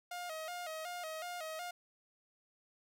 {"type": "tone with vibrato", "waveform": "sawtooth", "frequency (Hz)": 670, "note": "E5", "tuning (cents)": 28, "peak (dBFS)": -37, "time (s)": [0.11, 1.71], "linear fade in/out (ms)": 5, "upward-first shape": "square", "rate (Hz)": 2.7, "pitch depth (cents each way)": 98, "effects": []}